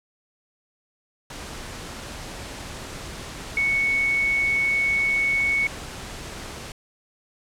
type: tone in noise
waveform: sine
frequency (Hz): 2217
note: C#7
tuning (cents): 0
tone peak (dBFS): -19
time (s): 3.57-5.67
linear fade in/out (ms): 2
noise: pink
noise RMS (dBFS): -36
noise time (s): 1.3-6.72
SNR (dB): +14
effects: low-pass 9000 Hz 12 dB/octave